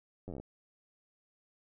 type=slowing click train; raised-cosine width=2 ms; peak=-30 dBFS; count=10; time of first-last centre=0.28-0.4 s; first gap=10 ms; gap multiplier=1.07; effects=none